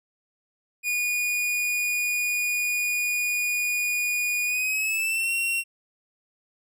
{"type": "tone with pitch glide", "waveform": "45% pulse", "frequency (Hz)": [2451, 2735], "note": ["D#7", "F7"], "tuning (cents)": [-27, -37], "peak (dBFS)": -23, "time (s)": [0.83, 5.64], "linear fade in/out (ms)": 50, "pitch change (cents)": 190, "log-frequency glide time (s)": [4.45, 5.32], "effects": []}